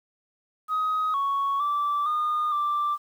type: tone with pitch steps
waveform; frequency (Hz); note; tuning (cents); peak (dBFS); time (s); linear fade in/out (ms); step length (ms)
sine; 1259 / 1111 / 1165 / 1221 / 1177; D#6 / C#6 / D6 / D#6 / D6; +20 / +4 / -14 / -33 / +3; -21; 0.68-2.98; 50; 460
effects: tanh soft clip ceiling -20 dBFS + 9-bit